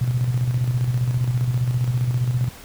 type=tone with tremolo; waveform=sine; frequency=123.4 Hz; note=B2; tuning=1 cent flat; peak=-16 dBFS; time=0.01-2.49 s; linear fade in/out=5 ms; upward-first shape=square; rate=15 Hz; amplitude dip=50%; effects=pink hiss -42 dBFS RMS until 2.64 s